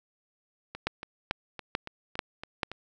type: two click trains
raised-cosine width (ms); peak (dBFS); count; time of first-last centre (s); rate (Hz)
0.3; -22 / -11; 8 / 5; 0.75-2.716 / 0.87-2.632; 3.56 / 2.27
effects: none